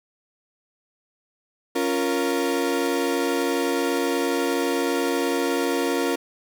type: chord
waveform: 35% pulse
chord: Bb minor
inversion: first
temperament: equal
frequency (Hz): 277.2 / 349.2 / 466.2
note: Db4 / F4 / Bb4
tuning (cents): 0 / 0 / 0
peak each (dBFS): -24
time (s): 1.75-6.16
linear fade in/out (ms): 10
effects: none